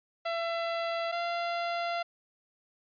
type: tone pair in turn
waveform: sawtooth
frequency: 672 / 686.9 Hz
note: E5 / F5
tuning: +33 / -29 cents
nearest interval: unison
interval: 38 cents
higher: second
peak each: -26 dBFS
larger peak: neither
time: 0.25-1.12 / 1.12-2.03 s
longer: second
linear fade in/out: 10 ms
effects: resampled to 11025 Hz